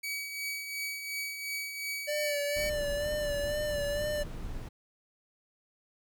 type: tone with tremolo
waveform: sawtooth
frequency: 2272 Hz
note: C#7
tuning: 42 cents sharp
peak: -29 dBFS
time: 0.03-2.7 s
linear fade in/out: 10 ms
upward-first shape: triangle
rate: 2.8 Hz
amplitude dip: 55%
type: tone with vibrato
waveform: square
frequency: 587.3 Hz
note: D5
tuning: in tune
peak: -31 dBFS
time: 2.07-4.24 s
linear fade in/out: 20 ms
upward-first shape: sine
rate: 2.1 Hz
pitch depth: 36 cents each way
type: noise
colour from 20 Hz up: brown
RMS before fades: -39 dBFS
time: 2.56-4.69 s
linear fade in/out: 10 ms
effects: none